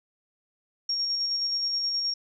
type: tone with tremolo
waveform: sine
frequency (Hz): 5560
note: F8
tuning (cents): -9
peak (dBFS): -24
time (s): 0.89-2.14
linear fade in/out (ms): 5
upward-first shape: square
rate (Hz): 9.5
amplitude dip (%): 25
effects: none